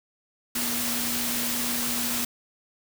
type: tone in noise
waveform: sine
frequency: 240 Hz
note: B3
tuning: 49 cents flat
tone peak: -33 dBFS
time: 0.55-2.25 s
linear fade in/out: 5 ms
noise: white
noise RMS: -28 dBFS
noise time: 0.55-2.25 s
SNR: -8 dB
effects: none